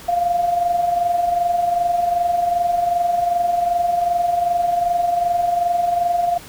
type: tone with amplitude modulation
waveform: sine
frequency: 698.5 Hz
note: F5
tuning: in tune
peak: -13 dBFS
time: 0.08-6.38 s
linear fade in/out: 10 ms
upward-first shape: sine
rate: 22.6 Hz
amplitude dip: 55%
effects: pink hiss -39 dBFS RMS until 6.48 s